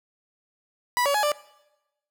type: tone with pitch steps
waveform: 30% pulse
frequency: 982 / 566 / 840 / 591 Hz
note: B5 / C#5 / G#5 / D5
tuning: -10 / +36 / +19 / +11 cents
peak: -18 dBFS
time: 0.97-1.318 s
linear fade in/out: 0 ms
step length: 87 ms
effects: noise-tail reverb RT60 0.9 s tail -20 dB re dry